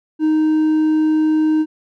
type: tone with hard clipping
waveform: triangle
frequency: 311.1 Hz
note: D#4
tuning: in tune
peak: -13 dBFS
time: 0.19-1.66 s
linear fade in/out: 50 ms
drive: 5 dB
effects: none